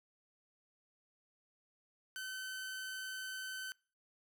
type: tone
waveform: sawtooth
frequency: 1527 Hz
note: G6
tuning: 46 cents flat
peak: -38 dBFS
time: 2.16-3.72 s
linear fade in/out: 0 ms
effects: noise-tail reverb RT60 0.4 s tail -25 dB re dry